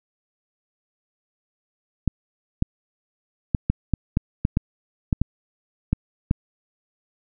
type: clicks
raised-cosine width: 5 ms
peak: -6 dBFS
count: 12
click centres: 2.077 / 2.624 / 3.548 / 3.7 / 3.937 / 4.171 / 4.451 / 4.571 / 5.128 / 5.216 / 5.93 / 6.311 s
effects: none